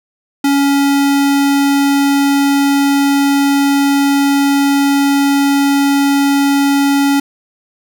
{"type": "tone", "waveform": "square", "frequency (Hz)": 280, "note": "C#4", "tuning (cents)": 18, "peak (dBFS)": -10, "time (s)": [0.44, 7.2], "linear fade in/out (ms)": 5, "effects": []}